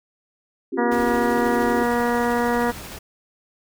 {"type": "chord", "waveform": "sine", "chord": "C suspended fourth", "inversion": "none", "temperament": "equal with one note detuned", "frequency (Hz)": [267.6, 349.2, 392], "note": ["C4", "F4", "G4"], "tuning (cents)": [39, 0, 0], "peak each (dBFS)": -28, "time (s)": [0.72, 1.84], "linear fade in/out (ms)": 10}
{"type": "harmonic tone", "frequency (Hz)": 239.4, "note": "A#3", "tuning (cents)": 46, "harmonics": [1, 2, 3, 4, 5, 6, 7, 8], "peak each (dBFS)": [-23, -23, -27, -26, -32, -32, -33, -32], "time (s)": [0.77, 2.72], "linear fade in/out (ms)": 20}
{"type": "noise with tremolo", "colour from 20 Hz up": "pink", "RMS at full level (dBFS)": -35, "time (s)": [0.91, 2.99], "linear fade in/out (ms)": 10, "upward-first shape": "triangle", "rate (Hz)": 13, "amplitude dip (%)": 25}
{"effects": []}